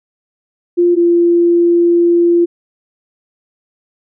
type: tone pair in turn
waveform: sine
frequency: 349.2 / 344 Hz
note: F4 / F4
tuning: 0 / -26 cents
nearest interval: unison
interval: 26 cents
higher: first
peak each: -7 / -7 dBFS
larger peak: neither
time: 0.77-0.96 / 0.96-2.46 s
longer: second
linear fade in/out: 20 ms
effects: none